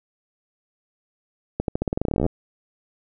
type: accelerating click train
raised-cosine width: 2 ms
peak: -9 dBFS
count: 20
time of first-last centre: 1.6-2.264 s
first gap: 82 ms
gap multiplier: 0.89
effects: none